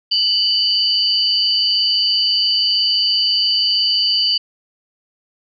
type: tone cluster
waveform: sine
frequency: 2974 / 4546 / 4749 Hz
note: F#7 / C#8 / D8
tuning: +8 / +43 / +18 cents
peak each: -18 dBFS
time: 0.11-4.38 s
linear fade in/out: 10 ms
effects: none